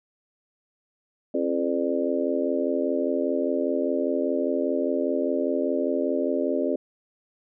harmonic tone with a mistuned harmonic, 85 Hz, F2, 46 cents flat, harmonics 3 / 4 / 5 / 6 / 7, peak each -27 / -29 / -29 / -31 / -28 dBFS, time 1.34-6.76 s, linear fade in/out 5 ms, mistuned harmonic 3, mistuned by +85 cents, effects none

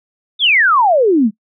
sine exponential sweep, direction down, 3647 to 197.9 Hz, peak -8 dBFS, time 0.39-1.31 s, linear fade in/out 50 ms, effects noise-tail reverb RT60 0.1 s tail -23 dB re dry

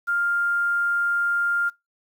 sine tone with quantisation, 1400 Hz, F6, 4 cents sharp, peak -20 dBFS, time 0.07-1.7 s, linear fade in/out 20 ms, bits 8, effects noise-tail reverb RT60 0.2 s tail -22 dB re dry

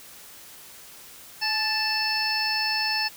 harmonic tone with a mistuned harmonic, 880 Hz, A5, in tune, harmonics 1 / 2 / 3 / 5 / 6, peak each -31 / -30 / -30 / -30 / -27 dBFS, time 1.41-3.09 s, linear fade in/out 20 ms, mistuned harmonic 1, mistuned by -41 cents, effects white hiss -46 dBFS RMS until 3.16 s

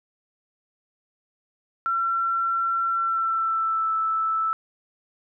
sine tone with pitch glide, 1355 to 1316.4 Hz, E6 to E6, +47 to -3 cents, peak -21 dBFS, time 1.86-4.53 s, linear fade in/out 0 ms, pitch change -50 cents, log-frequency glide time 2.89-3.93 s, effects none

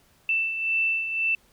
sine beating tone pair, 2662 / 2663.9 Hz, E7 / E7, +16 / +18 cents, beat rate 1.9 Hz, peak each -23 / -31 dBFS, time 0.29-1.35 s, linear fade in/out 2 ms, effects pink hiss -61 dBFS RMS until 1.52 s

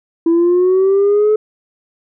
sine linear sweep, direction up, 329.4 to 431.6 Hz, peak -7 dBFS, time 0.26-1.36 s, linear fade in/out 5 ms, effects tanh soft clip ceiling -7 dBFS

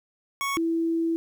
25% pulse / sine tone pair in turn, 1108.7 / 330.3 Hz, C#6 / E4, 0 / +4 cents, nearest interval octave + major sixth, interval 2096 cents, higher first, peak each -22 dBFS, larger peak neither, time 0.41-0.57 / 0.57-1.16 s, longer second, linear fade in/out 0 ms, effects 10-bit

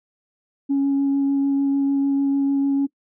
sine tone with vibrato, 277.2 Hz, C#4, in tune, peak -15 dBFS, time 0.69-2.87 s, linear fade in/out 20 ms, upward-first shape sine, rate 6.7 Hz, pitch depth 9 cents each way, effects noise-tail reverb RT60 0.1 s tail -21 dB re dry + tanh soft clip ceiling -14 dBFS

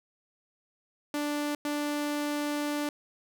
sawtooth tone bursts at uneven times, 293.7 Hz, D4, in tune, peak -25 dBFS, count 2, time 1.14-1.55 / 1.65-2.89 s, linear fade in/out 2 ms, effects none

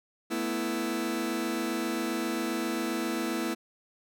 sawtooth chord, A suspended second, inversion none, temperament just, 220 / 247.5 / 330 Hz, A3 / B3 / E4, 0 / +4 / +2 cents, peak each -31 / -30 / -27 dBFS, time 0.3-3.55 s, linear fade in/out 20 ms, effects none

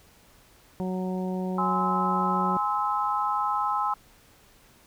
harmonic tone, 185 Hz, F#3, in tune, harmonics 1 / 2 / 3 / 4 / 5, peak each -28 / -34 / -38 / -40 / -42 dBFS, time 0.8-2.57 s, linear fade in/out 0 ms
sine chord, Ab augmented, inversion none, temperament just, 830.6 / 1038.3 / 1297.8 Hz, Ab5 / C6 / E6, 0 / -14 / -27 cents, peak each -28 dBFS, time 1.58-3.94 s, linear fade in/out 5 ms
effects pink hiss -57 dBFS RMS until 4.86 s

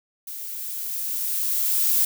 violet noise with level ramp, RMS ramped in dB -35 to -19 dBFS, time 0.27-2.05 s, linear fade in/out 5 ms, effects none

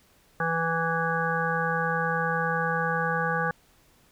harmonic tone, 165 Hz, E3, 2 cents sharp, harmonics 1 / 3 / 5 / 7 / 9 / 10, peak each -31 / -31 / -31 / -31 / -31 / -31 dBFS, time 0.4-3.51 s, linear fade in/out 2 ms, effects pink hiss -61 dBFS RMS until 4.11 s

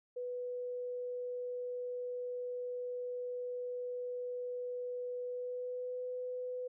sine tone with pitch glide, 493.9 to 500.5 Hz, B4 to B4, 0 to +23 cents, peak -37 dBFS, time 0.16-6.68 s, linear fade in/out 10 ms, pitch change +23 cents, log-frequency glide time 5.23-6.03 s, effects none

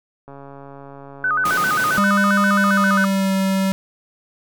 click train, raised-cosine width 1 ms, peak -25 dBFS, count 183, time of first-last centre 0.28-1.589 s, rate 139 Hz
sine tone with vibrato, 1367 Hz, F6, 37 cents flat, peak -16 dBFS, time 1.24-3.05 s, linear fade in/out 2 ms, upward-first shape square, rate 7.5 Hz, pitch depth 170 cents each way
pink high-pass noise, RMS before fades -27 dBFS, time 1.45-1.99 s, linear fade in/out 5 ms, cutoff 120 Hz, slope 48 dB/octave
square tone with pitch glide, 200 to 192.3 Hz, G3 to G3, +35 to -33 cents, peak -17 dBFS, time 1.98-3.72 s, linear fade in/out 0 ms, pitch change -68 cents, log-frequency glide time 2.54-3.34 s
effects none

